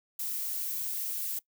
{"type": "noise", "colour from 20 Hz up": "violet", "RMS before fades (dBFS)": -34, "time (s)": [0.19, 1.39], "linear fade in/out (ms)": 5, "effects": ["noise-tail reverb RT60 0.1 s tail -20 dB re dry"]}